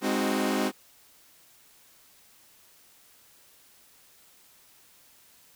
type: chord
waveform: sawtooth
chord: Ab dominant seventh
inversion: none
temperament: equal with one note detuned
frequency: 205.5 / 261.6 / 311.1 / 370 Hz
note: Ab3 / C4 / Eb4 / Gb4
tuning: -18 / 0 / 0 / 0 cents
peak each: -26 / -25 / -28 / -28 dBFS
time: 0.01-0.72 s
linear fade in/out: 50 ms
effects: white hiss -58 dBFS RMS until 5.55 s

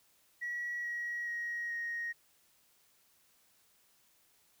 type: tone with pitch steps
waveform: sine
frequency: 1925 / 1907.3 / 1889.7 / 1872.4 Hz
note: B6 / A#6 / A#6 / A#6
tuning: -45 / +39 / +23 / +7 cents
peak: -34 dBFS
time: 0.41-2.13 s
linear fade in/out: 20 ms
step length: 430 ms
effects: tanh soft clip ceiling -31 dBFS + white hiss -69 dBFS RMS until 4.6 s

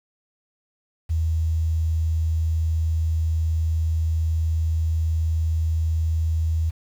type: tone with quantisation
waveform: sine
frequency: 80.6 Hz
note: E2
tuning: 38 cents flat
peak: -19 dBFS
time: 1.09-6.71 s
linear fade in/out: 20 ms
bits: 8
effects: none

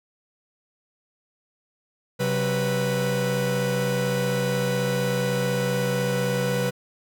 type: tone cluster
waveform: 45% pulse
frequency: 131.7 / 187.6 / 492.5 Hz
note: C3 / F#3 / B4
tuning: +12 / +24 / -5 cents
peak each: -27 / -28 / -25 dBFS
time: 2.19-6.71 s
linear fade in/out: 20 ms
effects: none

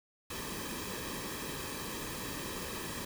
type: noise with comb filter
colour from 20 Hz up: pink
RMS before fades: -40 dBFS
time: 0.3-3.05 s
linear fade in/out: 5 ms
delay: 1.4 ms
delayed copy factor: -0.65
effects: none

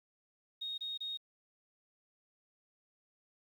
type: tone bursts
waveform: sine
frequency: 3729 Hz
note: A#7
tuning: in tune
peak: -37 dBFS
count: 3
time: 0.61-1.174 s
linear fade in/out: 10 ms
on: 170 ms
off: 27 ms
effects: 11-bit

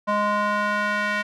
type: tone with band-pass filter sweep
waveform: square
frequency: 207.7 Hz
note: G#3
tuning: in tune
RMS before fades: -23 dBFS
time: 0.07-1.23 s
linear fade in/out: 20 ms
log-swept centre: 950 to 1800 Hz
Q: 2.1
effects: none

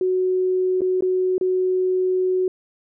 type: tone with dropouts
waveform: sine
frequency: 370 Hz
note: F#4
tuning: in tune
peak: -17 dBFS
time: 0.01-2.48 s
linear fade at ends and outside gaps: 2 ms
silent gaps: 0.808-0.817 / 1.008-1.023 / 1.381-1.411 s
effects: none

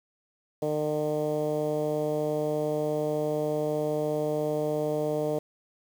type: tone with low-pass filter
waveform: 10% pulse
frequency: 151.4 Hz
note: D#3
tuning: 47 cents flat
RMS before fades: -28 dBFS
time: 0.62-5.39 s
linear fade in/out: 5 ms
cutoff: 550 Hz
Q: 3.4
effects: 8-bit

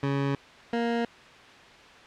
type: tone pair in turn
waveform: 20% pulse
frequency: 139.2 / 234.1 Hz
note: C#3 / A#3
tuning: +8 / +8 cents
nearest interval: major sixth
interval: 900 cents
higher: second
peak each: -20 dBFS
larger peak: neither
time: 0.03-0.35 / 0.73-1.05 s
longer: neither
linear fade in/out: 2 ms
effects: white hiss -49 dBFS RMS until 2.06 s + low-pass 3000 Hz 12 dB/octave

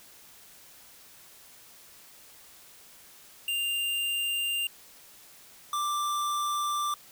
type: tone pair in turn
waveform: square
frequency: 2794 / 1179.2 Hz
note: F7 / D6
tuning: 0 / +7 cents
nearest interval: octave + minor third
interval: 1493 cents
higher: first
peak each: -28 dBFS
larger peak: neither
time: 3.48-4.67 / 5.73-6.94 s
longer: second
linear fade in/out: 2 ms
effects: white hiss -53 dBFS RMS until 7.11 s

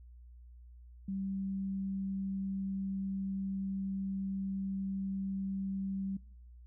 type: tone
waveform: sine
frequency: 193.7 Hz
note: G3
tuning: 20 cents flat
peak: -34 dBFS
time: 1.08-6.17 s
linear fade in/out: 5 ms
effects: noise-tail reverb RT60 0.8 s tail -25 dB re dry + added 60 Hz sine -51 dBFS peak until 6.66 s

